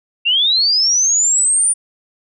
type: linear sweep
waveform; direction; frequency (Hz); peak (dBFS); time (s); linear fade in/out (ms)
sine; up; 2686 to 9397; -11; 0.25-1.74; 20
effects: none